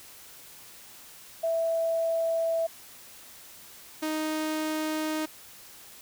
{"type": "tone pair in turn", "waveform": ["sine", "sawtooth"], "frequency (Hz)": [659.3, 311.1], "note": ["E5", "D#4"], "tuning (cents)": [0, 0], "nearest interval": "octave + minor second", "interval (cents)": 1300, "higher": "first", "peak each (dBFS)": -24, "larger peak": "neither", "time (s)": [[1.43, 2.67], [4.02, 5.26]], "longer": "neither", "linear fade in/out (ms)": 10, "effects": ["white hiss -49 dBFS RMS until 6.01 s"]}